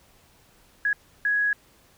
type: tone bursts at uneven times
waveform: sine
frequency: 1668 Hz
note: G#6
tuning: 7 cents sharp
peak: -20 dBFS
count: 2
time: 0.85-0.93 / 1.25-1.53 s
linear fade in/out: 2 ms
effects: pink hiss -58 dBFS RMS until 1.97 s